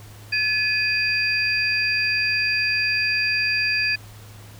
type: tone cluster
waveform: sine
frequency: 1712 / 2496 / 4737 Hz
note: A6 / D#7 / D8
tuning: -48 / +5 / +14 cents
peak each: -25 / -21 / -26 dBFS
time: 0.32-3.96 s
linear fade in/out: 10 ms
effects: added 105 Hz sine -41 dBFS peak until 4.59 s + pink hiss -47 dBFS RMS until 4.59 s